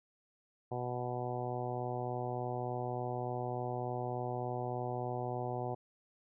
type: harmonic tone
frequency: 123.4 Hz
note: B2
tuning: 1 cent flat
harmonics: 1 / 2 / 3 / 4 / 5 / 6 / 7 / 8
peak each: -40 / -47 / -42 / -44 / -44 / -41 / -46 / -51 dBFS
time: 0.71-5.75 s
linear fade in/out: 10 ms
effects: none